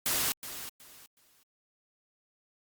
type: noise with echo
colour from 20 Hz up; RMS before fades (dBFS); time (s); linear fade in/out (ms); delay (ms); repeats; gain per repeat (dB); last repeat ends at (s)
white; -29; 0.06-0.32; 0; 370; 3; -12; 1.43
effects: Opus 48 kbps